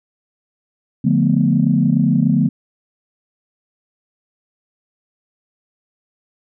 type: chord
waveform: sine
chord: B half-diminished seventh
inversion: first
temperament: equal with one note detuned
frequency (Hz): 146.83 / 177.05 / 220 / 246.9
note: D3 / F3 / A3 / B3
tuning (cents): 0 / +24 / 0 / 0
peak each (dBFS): -17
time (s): 1.04-2.49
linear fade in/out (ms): 10
effects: tanh soft clip ceiling -1 dBFS